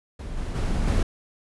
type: noise with level steps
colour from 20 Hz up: brown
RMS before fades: -33 / -29 / -24 / -20 dBFS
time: 0.19-1.03 s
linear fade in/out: 5 ms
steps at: 0.37 / 0.55 / 0.87 s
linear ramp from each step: 5 ms
effects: resampled to 24000 Hz